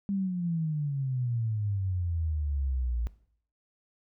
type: exponential sweep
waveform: sine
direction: down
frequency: 201.3 to 56.6 Hz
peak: -27 dBFS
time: 0.09-3.07 s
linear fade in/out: 0 ms
effects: noise-tail reverb RT60 0.6 s tail -18 dB re dry